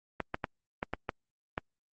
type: clicks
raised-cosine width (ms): 0.5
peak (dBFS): -16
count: 7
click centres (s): 0.203 / 0.344 / 0.442 / 0.829 / 0.936 / 1.092 / 1.579
effects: Opus 24 kbps